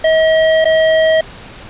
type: tone with dropouts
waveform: square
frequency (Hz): 638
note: D#5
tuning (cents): +43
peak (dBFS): -9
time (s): 0.04-1.21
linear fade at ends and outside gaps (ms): 5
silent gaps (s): 0.645-0.653
effects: pink hiss -34 dBFS RMS until 1.69 s + resampled to 8000 Hz